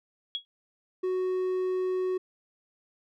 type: tone with exponential decay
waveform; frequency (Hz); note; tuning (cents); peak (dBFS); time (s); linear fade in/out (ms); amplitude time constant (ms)
sine; 3326; G#7; +2; -25; 0.35-0.45; 0; 20
type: tone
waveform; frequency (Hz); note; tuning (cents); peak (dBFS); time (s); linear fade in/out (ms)
triangle; 370; F#4; 0; -24; 1.03-2.18; 10
effects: none